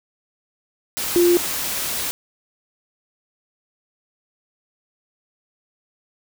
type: tone in noise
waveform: sine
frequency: 349.2 Hz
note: F4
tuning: in tune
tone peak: -12 dBFS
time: 1.16-1.37 s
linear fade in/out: 0 ms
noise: white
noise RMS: -25 dBFS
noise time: 0.97-2.11 s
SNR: +10 dB
effects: none